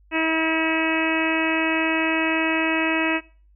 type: harmonic tone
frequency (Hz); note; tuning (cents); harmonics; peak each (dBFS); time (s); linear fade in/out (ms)
321.7; E4; -42; 1 / 2 / 3 / 4 / 5 / 6 / 7 / 8 / 9; -23 / -29 / -29 / -33 / -31 / -29 / -31 / -26 / -37; 0.11-3.21; 50
effects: noise-tail reverb RT60 0.4 s tail -20 dB re dry + added 50 Hz sine -52 dBFS peak until 3.55 s